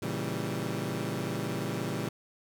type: chord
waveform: 20% pulse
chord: A# diminished seventh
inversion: none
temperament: equal with one note detuned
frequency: 115.27 / 138.59 / 164.81 / 196 Hz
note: A#2 / C#3 / E3 / G3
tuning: -19 / 0 / 0 / 0 cents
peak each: -32 dBFS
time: 0.02-2.09 s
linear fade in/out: 5 ms
effects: none